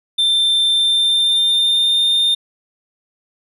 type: tone with pitch glide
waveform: triangle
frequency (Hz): 3570 to 3624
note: A7 to A#7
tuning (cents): +24 to -50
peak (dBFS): -11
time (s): 0.18-2.35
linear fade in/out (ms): 10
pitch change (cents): +26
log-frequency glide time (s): 0.69-2.03
effects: none